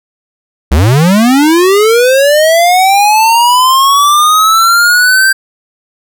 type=linear sweep; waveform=square; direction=up; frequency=59.3 to 1577 Hz; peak=-5 dBFS; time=0.71-5.33 s; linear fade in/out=10 ms; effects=none